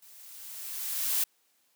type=noise with level ramp; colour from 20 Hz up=blue; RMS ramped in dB=-54 to -26 dBFS; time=0.02-1.24 s; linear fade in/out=5 ms; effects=white hiss -70 dBFS RMS until 1.75 s + high-pass 200 Hz 12 dB/octave